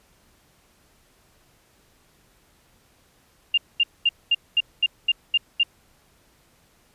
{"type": "tone bursts", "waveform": "sine", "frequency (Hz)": 2800, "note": "F7", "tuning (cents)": 4, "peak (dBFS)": -15, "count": 9, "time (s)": [3.54, 5.633], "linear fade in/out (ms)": 5, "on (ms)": 37, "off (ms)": 220, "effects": ["pink hiss -60 dBFS RMS until 6.94 s", "resampled to 32000 Hz"]}